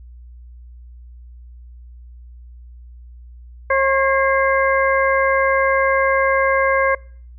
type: harmonic tone with a mistuned harmonic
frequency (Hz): 540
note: C#5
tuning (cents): -45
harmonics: 1 / 2 / 3 / 4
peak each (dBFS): -16 / -19 / -21 / -22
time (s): 3.7-6.95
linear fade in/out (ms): 5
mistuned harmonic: 4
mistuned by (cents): -57
effects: noise-tail reverb RT60 0.5 s tail -25 dB re dry + added 60 Hz sine -37 dBFS peak until 7.38 s